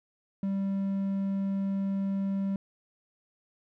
triangle tone, 195.6 Hz, G3, 4 cents flat, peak -25 dBFS, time 0.43-2.56 s, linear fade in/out 2 ms, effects none

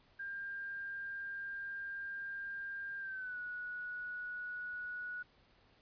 sine tone with pitch glide, 1598 to 1465.4 Hz, G6 to F#6, +33 to -17 cents, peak -40 dBFS, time 0.19-5.23 s, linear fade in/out 10 ms, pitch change -150 cents, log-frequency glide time 2.99-3.38 s, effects pink hiss -68 dBFS RMS until 5.81 s + resampled to 11025 Hz

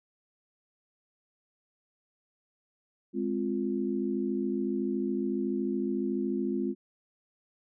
sine chord, F minor, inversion first, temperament equal, 207.7 / 261.6 / 349.2 Hz, Ab3 / C4 / F4, 0 / 0 / 0 cents, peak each -32 dBFS, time 3.13-6.75 s, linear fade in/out 50 ms, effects none

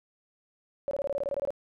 sine tone bursts, 563 Hz, C#5, 27 cents sharp, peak -27 dBFS, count 12, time 0.88-1.505 s, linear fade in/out 0 ms, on 31 ms, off 23 ms, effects none

